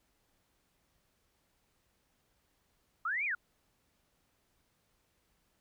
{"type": "linear two-way sweep", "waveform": "sine", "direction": "up then down", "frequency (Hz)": [1214, 2489, 1345], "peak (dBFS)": -31, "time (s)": [3.05, 3.35], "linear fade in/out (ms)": 5, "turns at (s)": 3.25, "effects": ["pink hiss -75 dBFS RMS until 5.6 s"]}